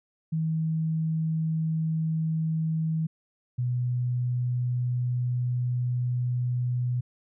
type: tone pair in turn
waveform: sine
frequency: 160 / 123.63 Hz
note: D#3 / B2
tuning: +49 / +2 cents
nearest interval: major third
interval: 447 cents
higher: first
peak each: -24 dBFS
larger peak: neither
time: 0.32-3.07 / 3.58-7.01 s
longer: second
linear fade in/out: 10 ms
effects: none